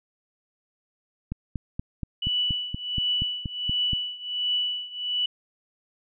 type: click train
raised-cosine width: 5 ms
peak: -17 dBFS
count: 12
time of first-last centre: 1.32-3.933 s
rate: 4.21 Hz
type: tone with tremolo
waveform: sine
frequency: 2960 Hz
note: F#7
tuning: in tune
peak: -21 dBFS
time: 2.22-5.26 s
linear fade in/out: 5 ms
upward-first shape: triangle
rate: 1.4 Hz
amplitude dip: 90%
effects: none